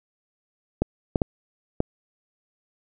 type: clicks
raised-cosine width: 2 ms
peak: -7 dBFS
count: 4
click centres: 0.82 / 1.158 / 1.218 / 1.804 s
effects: none